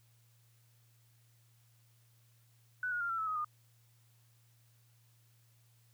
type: tone with pitch steps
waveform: sine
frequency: 1491 / 1441.9 / 1394.4 / 1348.4 / 1304 / 1261 / 1219.5 Hz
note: F#6 / F#6 / F6 / E6 / E6 / D#6 / D#6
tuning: +13 / -45 / -3 / +39 / -19 / +23 / -35 cents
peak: -33 dBFS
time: 2.83-3.446 s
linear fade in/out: 2 ms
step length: 88 ms
effects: added 116 Hz sine -65 dBFS peak until 5.93 s + white hiss -72 dBFS RMS until 5.93 s